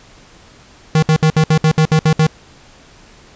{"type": "tone bursts", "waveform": "square", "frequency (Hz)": 156.9, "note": "D#3", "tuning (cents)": 15, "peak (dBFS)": -9, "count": 10, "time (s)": [0.95, 2.267], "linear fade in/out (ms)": 2, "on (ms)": 75, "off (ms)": 63, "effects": ["pink hiss -44 dBFS RMS until 3.35 s", "resampled to 16000 Hz"]}